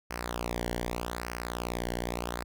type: tone with flanger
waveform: sawtooth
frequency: 59.6 Hz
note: A#1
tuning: 39 cents sharp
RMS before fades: -35 dBFS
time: 0.1-2.44 s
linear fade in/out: 10 ms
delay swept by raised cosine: 0.27 to 0.8 ms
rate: 0.82 Hz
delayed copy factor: -0.8
effects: none